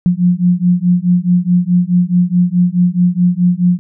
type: beating tone pair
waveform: sine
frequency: 175.5 / 180.2 Hz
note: F3 / F#3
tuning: +9 / -45 cents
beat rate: 4.7 Hz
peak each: -12 dBFS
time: 0.06-3.79 s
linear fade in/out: 0 ms
effects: none